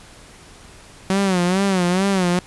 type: tone with vibrato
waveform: sawtooth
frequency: 186.6 Hz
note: F#3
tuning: 15 cents sharp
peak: -12 dBFS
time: 1.1-2.39 s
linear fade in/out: 0 ms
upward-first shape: sine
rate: 2.3 Hz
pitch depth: 110 cents each way
effects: pink hiss -44 dBFS RMS until 2.46 s + resampled to 24000 Hz